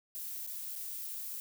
violet noise with dropouts, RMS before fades -41 dBFS, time 0.15-1.4 s, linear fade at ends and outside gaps 0 ms, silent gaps 0.465-0.474 / 0.754-0.76 s, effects none

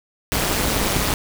pink noise with amplitude modulation, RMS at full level -17 dBFS, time 0.32-1.14 s, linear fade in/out 0 ms, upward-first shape sine, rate 207 Hz, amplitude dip 85%, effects none

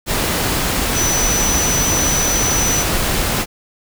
sine tone in noise, 5970 Hz, F#8, 15 cents sharp, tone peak -17 dBFS, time 0.93-2.85 s, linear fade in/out 50 ms, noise pink, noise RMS -18 dBFS, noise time 0.06-3.46 s, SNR -2 dB, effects none

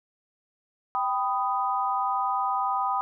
sine chord, G augmented, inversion none, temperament equal with one note detuned, 784 / 994.6 / 1244.5 Hz, G5 / B5 / D#6, 0 / +12 / 0 cents, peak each -28 dBFS, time 0.95-3.01 s, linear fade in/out 0 ms, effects none

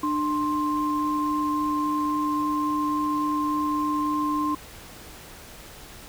sine tone pair together, 299.4 / 1051.6 Hz, D4 / C6, +33 / +8 cents, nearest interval octave + minor seventh, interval 2175 cents, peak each -25 dBFS, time 0.03-4.55 s, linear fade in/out 5 ms, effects pink hiss -44 dBFS RMS until 6.08 s

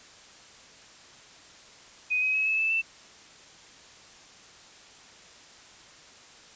sine tone with pitch steps, 2500 / 2532 / 2564 / 2597 / 2630 / 2664 Hz, D#7 / D#7 / E7 / E7 / E7 / E7, +8 / +30 / -49 / -26 / -5 / +18 cents, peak -23 dBFS, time 2.1-2.82 s, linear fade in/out 20 ms, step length 120 ms, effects white hiss -51 dBFS RMS until 6.55 s + resampled to 16000 Hz

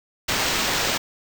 violet noise with sample-and-hold, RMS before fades -23 dBFS, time 0.28-0.98 s, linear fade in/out 10 ms, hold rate 11025 Hz, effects none

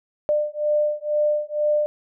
sine beating tone pair, 597 / 599.1 Hz, D5 / D5, +28 / +34 cents, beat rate 2.1 Hz, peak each -22 dBFS, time 0.29-1.86 s, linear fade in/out 0 ms, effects none

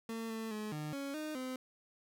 30% pulse tone with pitch steps, 226.5 / 223.2 / 213.2 / 151.4 / 277.9 / 307.5 / 257.3 Hz, A#3 / A3 / G#3 / D#3 / C#4 / D#4 / C4, -50 / +25 / +46 / -47 / +4 / -20 / -29 cents, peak -36 dBFS, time 0.09-1.56 s, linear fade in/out 2 ms, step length 210 ms, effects none

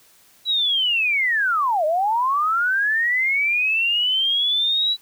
sine linear two-way sweep, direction down then up, 3951 to 596 to 3951 Hz, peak -17 dBFS, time 0.45-4.97 s, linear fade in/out 50 ms, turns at 1.85 s, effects white hiss -54 dBFS RMS until 5.01 s

